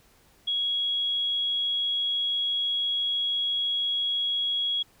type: tone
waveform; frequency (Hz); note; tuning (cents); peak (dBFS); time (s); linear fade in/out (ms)
sine; 3322; G#7; 0; -24; 0.47-4.83; 10
effects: pink hiss -60 dBFS RMS until 5 s

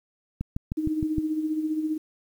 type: click train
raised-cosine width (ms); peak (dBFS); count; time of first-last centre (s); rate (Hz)
5; -16; 6; 0.41-1.183; 6.47
type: tone with tremolo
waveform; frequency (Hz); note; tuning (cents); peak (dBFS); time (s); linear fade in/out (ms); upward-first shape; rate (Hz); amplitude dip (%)
sine; 311.1; D#4; 0; -22; 0.77-1.98; 10; sine; 15; 55
effects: 9-bit

